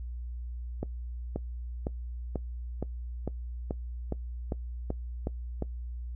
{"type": "accelerating click train", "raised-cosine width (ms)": 2, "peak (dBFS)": -18, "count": 12, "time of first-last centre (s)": [0.83, 5.623], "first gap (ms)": 530, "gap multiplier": 0.96, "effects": ["noise-tail reverb RT60 0.1 s tail -21 dB re dry", "added 60 Hz sine -35 dBFS peak until 6.15 s"]}